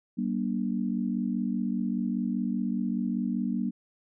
sine tone cluster, 192.4 / 237.4 / 293.4 Hz, G3 / A#3 / D4, -32 / +32 / -2 cents, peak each -30 / -29 / -35 dBFS, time 0.17-3.71 s, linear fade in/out 20 ms, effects none

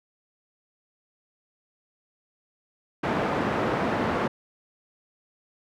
pink band-pass noise, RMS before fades -26 dBFS, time 3.03-4.28 s, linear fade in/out 10 ms, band 170 to 1500 Hz, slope 12 dB/octave, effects none

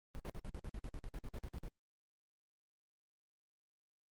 brown noise bursts, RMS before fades -44 dBFS, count 16, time 0.15-1.682 s, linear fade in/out 0 ms, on 47 ms, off 52 ms, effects Opus 24 kbps

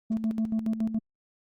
sine tone with tremolo, 221.3 Hz, A3, 10 cents sharp, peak -21 dBFS, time 0.1-0.99 s, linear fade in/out 10 ms, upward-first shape square, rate 7.1 Hz, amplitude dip 70%, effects tanh soft clip ceiling -22 dBFS + Opus 24 kbps

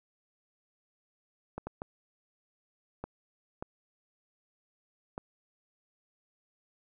clicks, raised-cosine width 1 ms, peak -23 dBFS, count 6, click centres 1.58 / 1.67 / 1.819 / 3.04 / 3.625 / 5.179 s, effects none

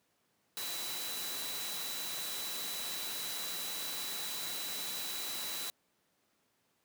sine tone in noise, 3951 Hz, B7, in tune, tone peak -42 dBFS, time 0.57-5.7 s, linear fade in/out 0 ms, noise white, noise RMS -40 dBFS, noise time 0.57-5.7 s, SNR -5 dB, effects pink hiss -75 dBFS RMS until 6.84 s + high-pass 150 Hz 12 dB/octave

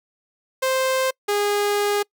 sawtooth tone pair in turn, 523.3 / 410.5 Hz, C5 / G#4, 0 / -20 cents, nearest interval major third, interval 420 cents, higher first, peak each -15 dBFS, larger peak neither, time 0.62-1.11 / 1.28-2.03 s, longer second, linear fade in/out 10 ms, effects noise-tail reverb RT60 0.1 s tail -26 dB re dry

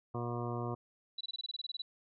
harmonic tone, 119.8 Hz, A#2, 48 cents sharp, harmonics 1 / 2 / 3 / 4 / 5 / 6 / 8 / 9 / 10, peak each -38 / -43 / -42 / -45 / -49 / -45 / -48 / -46 / -49 dBFS, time 0.14-0.75 s, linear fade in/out 10 ms
sine tone bursts, 3950 Hz, B7, in tune, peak -37 dBFS, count 13, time 1.18-1.82 s, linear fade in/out 5 ms, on 28 ms, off 23 ms
effects none

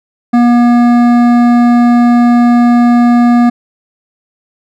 sine tone with hard clipping, 240 Hz, B3, 49 cents flat, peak -6 dBFS, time 0.33-3.5 s, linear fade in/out 10 ms, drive 12 dB, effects none

